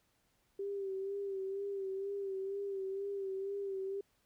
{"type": "tone with vibrato", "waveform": "sine", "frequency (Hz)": 392, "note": "G4", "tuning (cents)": 0, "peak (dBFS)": -36, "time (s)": [0.59, 4.01], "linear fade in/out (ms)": 5, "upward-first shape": "sine", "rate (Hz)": 2.1, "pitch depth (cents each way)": 42, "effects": ["pink hiss -75 dBFS RMS until 4.25 s"]}